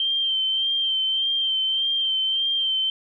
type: tone with vibrato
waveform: sine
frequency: 3136 Hz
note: G7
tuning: in tune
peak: -20 dBFS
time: 0-2.9 s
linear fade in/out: 2 ms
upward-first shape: sine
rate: 1.7 Hz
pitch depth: 29 cents each way
effects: none